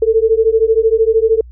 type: beating tone pair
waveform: sine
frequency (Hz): 440 / 453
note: A4 / A#4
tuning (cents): 0 / -50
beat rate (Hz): 13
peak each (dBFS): -12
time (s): 0.02-1.41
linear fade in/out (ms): 5
effects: added 60 Hz sine -33 dBFS peak until 1.51 s

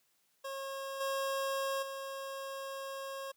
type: tone with level steps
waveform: 25% pulse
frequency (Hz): 543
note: C#5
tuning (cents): -36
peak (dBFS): -35 / -29 / -36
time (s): 0.44-3.32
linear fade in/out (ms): 10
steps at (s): 1 / 1.82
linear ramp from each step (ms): 10
effects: white hiss -74 dBFS RMS until 3.36 s + high-pass 100 Hz 12 dB/octave

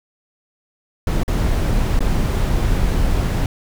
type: noise with dropouts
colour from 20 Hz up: brown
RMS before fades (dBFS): -17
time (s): 1.07-3.46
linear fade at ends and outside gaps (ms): 2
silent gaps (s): 1.234-1.279 / 1.992-2.005
effects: none

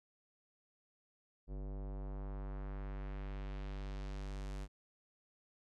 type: tone with low-pass filter sweep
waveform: square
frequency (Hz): 49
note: G1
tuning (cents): 0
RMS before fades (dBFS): -43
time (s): 1.47-4.68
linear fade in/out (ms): 50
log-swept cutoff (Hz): 500 to 9300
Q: 1
effects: none

